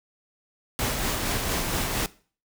pink noise with tremolo, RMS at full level -26 dBFS, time 0.79-2.06 s, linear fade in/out 0 ms, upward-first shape sine, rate 4.3 Hz, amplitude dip 30%, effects noise-tail reverb RT60 0.4 s tail -19 dB re dry

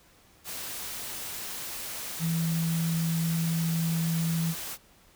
sine tone in noise, 164.81 Hz, E3, in tune, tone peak -25 dBFS, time 2.19-4.55 s, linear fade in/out 50 ms, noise white, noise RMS -37 dBFS, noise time 0.44-4.78 s, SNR +9 dB, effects pink hiss -59 dBFS RMS until 5.15 s

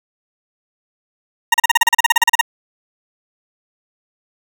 20% pulse tone bursts, 932.3 Hz, A#5, in tune, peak -3 dBFS, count 16, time 1.52-2.412 s, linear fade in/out 5 ms, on 22 ms, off 36 ms, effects none

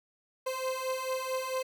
30% pulse beating tone pair, 517 / 521.5 Hz, C5 / C5, -21 / -6 cents, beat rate 4.5 Hz, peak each -33 / -31 dBFS, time 0.46-1.63 s, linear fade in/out 10 ms, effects none

